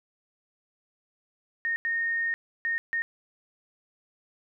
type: tone bursts at uneven times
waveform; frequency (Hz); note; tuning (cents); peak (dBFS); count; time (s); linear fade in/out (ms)
sine; 1844; A#6; -19; -25; 4; 1.65-1.76 / 1.85-2.34 / 2.65-2.78 / 2.93-3.02; 0
effects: none